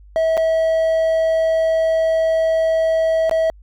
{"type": "tone with dropouts", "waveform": "triangle", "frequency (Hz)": 647, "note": "E5", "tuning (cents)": -32, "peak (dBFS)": -12, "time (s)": [0.16, 3.5], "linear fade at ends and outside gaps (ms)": 0, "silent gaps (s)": [[0.37, 0.376], [3.295, 3.312]], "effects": ["added 50 Hz sine -41 dBFS peak until 3.62 s"]}